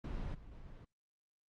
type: noise with level steps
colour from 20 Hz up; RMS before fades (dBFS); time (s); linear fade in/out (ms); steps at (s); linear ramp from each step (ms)
brown; -39 / -54 / -51; 0.04-0.85; 5; 0.34 / 0.51; 10
effects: low-pass 4000 Hz 12 dB/octave + Opus 24 kbps